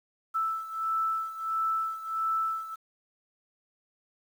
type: beating tone pair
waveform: sine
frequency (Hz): 1318.5 / 1320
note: E6 / E6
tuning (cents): 0 / +2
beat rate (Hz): 1.5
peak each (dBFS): -29 / -33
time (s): 0.34-2.76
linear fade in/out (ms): 20
effects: 9-bit